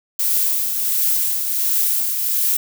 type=noise with tremolo; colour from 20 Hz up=violet; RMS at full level=-17 dBFS; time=0.19-2.57 s; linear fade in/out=5 ms; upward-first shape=triangle; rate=1.4 Hz; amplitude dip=45%; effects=none